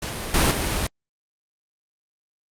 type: noise with level steps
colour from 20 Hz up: pink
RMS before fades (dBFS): -30 / -18 / -24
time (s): 0.02-0.87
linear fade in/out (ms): 5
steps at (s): 0.34 / 0.51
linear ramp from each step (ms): 2
effects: low-pass 12000 Hz 12 dB/octave + Opus 48 kbps